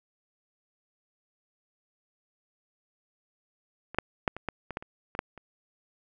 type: clicks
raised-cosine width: 0.5 ms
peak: -25 / -8 / -9 / -23 / -15 / -21 / -16 / -28 / -22 / -11 / -30 dBFS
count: 11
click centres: 3.946 / 3.986 / 4.278 / 4.366 / 4.487 / 4.707 / 4.771 / 4.825 / 5.151 / 5.191 / 5.377 s
effects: none